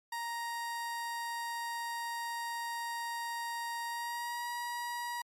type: tone with pitch glide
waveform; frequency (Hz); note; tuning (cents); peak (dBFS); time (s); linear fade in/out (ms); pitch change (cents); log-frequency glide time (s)
30% pulse; 936 to 958.4; A#5 to A#5; +7 to +48; -33; 0.12-5.22; 5; +41; 3.85-4.49
effects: MP3 64 kbps